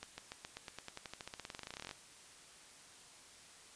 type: accelerating click train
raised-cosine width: 0.2 ms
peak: -27 dBFS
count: 30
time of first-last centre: 0.03-1.912 s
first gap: 150 ms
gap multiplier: 0.93
effects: white hiss -58 dBFS RMS until 3.75 s + resampled to 22050 Hz